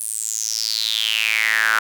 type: tone with high-pass filter sweep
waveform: square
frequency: 55.2 Hz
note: A1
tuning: 6 cents sharp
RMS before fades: -21 dBFS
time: 0-1.79 s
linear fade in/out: 5 ms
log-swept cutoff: 10000 to 1400 Hz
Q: 7
effects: none